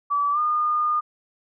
sine tone with pitch glide, 1151 to 1218 Hz, D6 to D#6, -35 to -37 cents, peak -19 dBFS, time 0.1-1.01 s, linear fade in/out 20 ms, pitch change +98 cents, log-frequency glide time 0.32-0.39 s, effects none

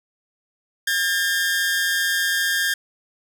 sawtooth tone pair together, 1614 / 1789.1 Hz, G#6 / A6, -50 / +28 cents, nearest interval major second, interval 178 cents, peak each -17 / -21 dBFS, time 0.87-2.74 s, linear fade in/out 5 ms, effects none

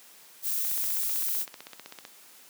violet noise, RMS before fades -29 dBFS, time 0.42-1.46 s, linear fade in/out 50 ms
click train, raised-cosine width 0.2 ms, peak -24 dBFS, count 23, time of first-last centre 0.65-2.051 s, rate 15.7 Hz
effects white hiss -53 dBFS RMS until 2.49 s + high-pass 200 Hz 12 dB/octave

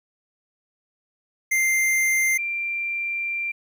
square / sine tone pair in turn, 2093 / 2367 Hz, C7 / D7, 0 / +13 cents, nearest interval major second, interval 213 cents, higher second, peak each -19 / -24 dBFS, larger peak first, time 1.51-2.38 / 2.38-3.52 s, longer second, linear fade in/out 10 ms, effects 10-bit

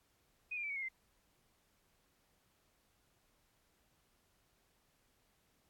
sine tone with pitch steps, 2489 / 2401 / 2317 / 2235 / 2157 / 2081 Hz, D#7 / D7 / D7 / C#7 / C#7 / C7, 0 / +38 / -24 / +14 / -48 / -10 cents, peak -38 dBFS, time 0.51-0.888 s, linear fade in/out 10 ms, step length 63 ms, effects pink hiss -75 dBFS RMS until 5.69 s + AAC 64 kbps

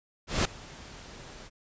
pink noise with ADSR envelope, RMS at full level -24 dBFS, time 0.27-1.5 s, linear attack 180 ms, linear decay 6 ms, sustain -22 dB, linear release 39 ms, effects resampled to 16000 Hz

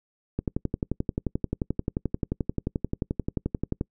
click train, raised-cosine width 3 ms, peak -13 dBFS, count 40, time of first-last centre 0.39-3.811 s, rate 11.4 Hz, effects noise-tail reverb RT60 0.1 s tail -26 dB re dry

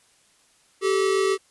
square tone pair together, 385.3 / 432.5 Hz, G4 / A4, -30 / -30 cents, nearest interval major second, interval 200 cents, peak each -21 / -26 dBFS, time 0.81-1.38 s, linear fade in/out 50 ms, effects white hiss -60 dBFS RMS until 1.5 s + resampled to 24000 Hz

